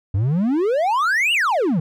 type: exponential two-way sweep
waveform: triangle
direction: up then down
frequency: 90.4 to 2960 to 145 Hz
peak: -14 dBFS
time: 0.14-1.8 s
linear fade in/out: 5 ms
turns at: 1.33 s
effects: none